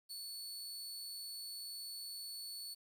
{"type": "tone with amplitude modulation", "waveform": "sawtooth", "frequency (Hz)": 4439, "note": "C#8", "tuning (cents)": 2, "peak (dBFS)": -40, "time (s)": [0.09, 2.75], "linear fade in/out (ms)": 20, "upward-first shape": "sine", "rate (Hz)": 198, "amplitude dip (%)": 35, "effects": ["11-bit"]}